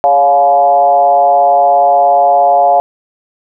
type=tone with frequency modulation; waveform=sine; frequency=707 Hz; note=F5; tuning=21 cents sharp; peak=-5 dBFS; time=0.04-2.8 s; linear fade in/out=0 ms; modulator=145 Hz; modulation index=0.92; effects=none